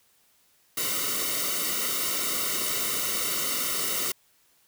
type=noise with comb filter; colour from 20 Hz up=white; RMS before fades=-28 dBFS; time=0.77-4.12 s; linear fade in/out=5 ms; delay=1.2 ms; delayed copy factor=-0.95; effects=white hiss -64 dBFS RMS until 4.67 s